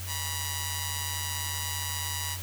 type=tone with amplitude modulation; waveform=5% pulse; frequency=970 Hz; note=B5; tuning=31 cents flat; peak=-16 dBFS; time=0.06-2.38 s; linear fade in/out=50 ms; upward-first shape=sine; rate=148 Hz; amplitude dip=85%; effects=added 91 Hz sine -36 dBFS peak until 2.42 s + white hiss -41 dBFS RMS until 2.42 s